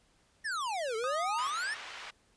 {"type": "exponential two-way sweep", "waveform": "square", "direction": "down then up", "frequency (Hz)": [1863, 429.2, 1863], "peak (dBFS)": -33, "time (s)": [0.44, 1.75], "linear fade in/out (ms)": 20, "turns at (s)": 0.96}
{"type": "tone", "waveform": "triangle", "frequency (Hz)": 1244.5, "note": "D#6", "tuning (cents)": 0, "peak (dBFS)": -31, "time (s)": [1.04, 1.47], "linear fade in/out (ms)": 0}
{"type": "band-pass noise", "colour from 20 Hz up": "pink", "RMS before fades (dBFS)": -45, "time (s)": [1.38, 2.11], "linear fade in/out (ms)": 10, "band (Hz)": [1200, 3400], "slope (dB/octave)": 12}
{"effects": ["pink hiss -68 dBFS RMS until 2.36 s", "resampled to 22050 Hz"]}